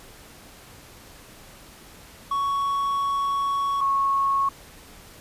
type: tone pair in turn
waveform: triangle / sine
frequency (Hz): 1114 / 1099.9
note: C#6 / C#6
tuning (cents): +8 / -14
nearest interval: unison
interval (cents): 22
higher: first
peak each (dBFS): -20 / -19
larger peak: second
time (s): 2.31-3.81 / 3.81-4.49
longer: first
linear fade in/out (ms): 5
effects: pink hiss -47 dBFS RMS until 5.2 s + resampled to 32000 Hz